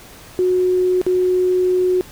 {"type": "tone with dropouts", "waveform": "sine", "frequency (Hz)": 365.8, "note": "F#4", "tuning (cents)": -20, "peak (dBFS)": -13, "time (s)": [0.39, 2.01], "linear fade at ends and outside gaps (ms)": 0, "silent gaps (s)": [1.015, 1.065], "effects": ["pink hiss -41 dBFS RMS until 2.11 s"]}